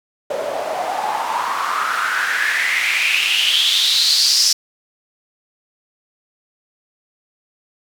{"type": "noise with band-pass filter sweep", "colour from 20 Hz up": "white", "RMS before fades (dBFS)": -18, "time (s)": [0.3, 4.53], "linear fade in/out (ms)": 5, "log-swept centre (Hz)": [540, 5400], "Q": 6.1, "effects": []}